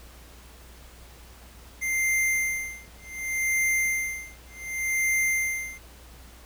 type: tone with tremolo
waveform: square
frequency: 2093 Hz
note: C7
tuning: in tune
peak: -22 dBFS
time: 1.81-5.79 s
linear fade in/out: 20 ms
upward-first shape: sine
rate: 0.67 Hz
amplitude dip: 100%
effects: added 60 Hz sine -48 dBFS peak until 6.45 s + pink hiss -51 dBFS RMS until 6.45 s